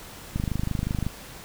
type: click train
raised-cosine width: 5 ms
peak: -14 dBFS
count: 19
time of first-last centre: 0.36-1.066 s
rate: 25.5 Hz
effects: pink hiss -43 dBFS RMS until 1.44 s